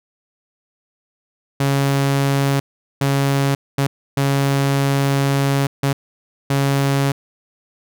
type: tone bursts at uneven times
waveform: sawtooth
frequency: 138.59 Hz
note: C#3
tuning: in tune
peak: -11 dBFS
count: 6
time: 1.6-2.6 / 3.01-3.55 / 3.78-3.87 / 4.17-5.67 / 5.83-5.93 / 6.5-7.12 s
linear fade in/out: 5 ms
effects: none